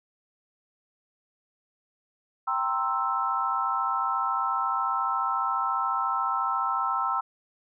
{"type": "chord", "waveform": "sine", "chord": "C dominant seventh", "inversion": "second", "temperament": "equal", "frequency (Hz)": [784, 932.3, 1046.5, 1318.5], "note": ["G5", "Bb5", "C6", "E6"], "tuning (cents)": [0, 0, 0, 0], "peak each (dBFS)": [-32, -32, -30, -27], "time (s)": [2.47, 7.21], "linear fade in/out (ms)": 10, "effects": []}